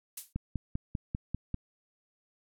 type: noise with exponential decay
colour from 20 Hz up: violet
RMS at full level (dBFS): -30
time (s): 0.17-0.33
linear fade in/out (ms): 5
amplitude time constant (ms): 33
type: click train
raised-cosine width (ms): 5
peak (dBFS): -20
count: 7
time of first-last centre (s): 0.36-1.543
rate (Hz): 5.07
effects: low-pass 12000 Hz 12 dB/octave